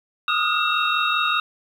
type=tone cluster; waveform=sine; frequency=1224 / 1269 / 1424 / 2699 / 3752 Hz; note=D#6 / D#6 / F6 / E7 / A#7; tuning=-29 / +34 / +33 / +40 / +11 cents; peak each=-25 dBFS; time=0.28-1.4 s; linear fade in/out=2 ms; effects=8-bit